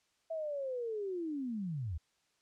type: linear sweep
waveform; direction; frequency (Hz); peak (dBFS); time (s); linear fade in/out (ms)
sine; down; 659.3 to 69.9; -35; 0.3-1.98; 10
effects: white hiss -75 dBFS RMS until 2.41 s + low-pass 7000 Hz 12 dB/octave